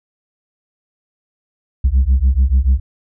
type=beating tone pair; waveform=sine; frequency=62.3 / 69.2 Hz; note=B1 / C#2; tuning=+16 / -2 cents; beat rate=6.9 Hz; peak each=-11 dBFS; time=1.84-2.8 s; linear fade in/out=10 ms; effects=tanh soft clip ceiling -7 dBFS